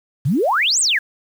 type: exponential two-way sweep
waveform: sine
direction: up then down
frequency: 116.5 to 8680 to 1552 Hz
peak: -14 dBFS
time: 0.25-0.99 s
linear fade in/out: 10 ms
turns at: 0.8 s
effects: 7-bit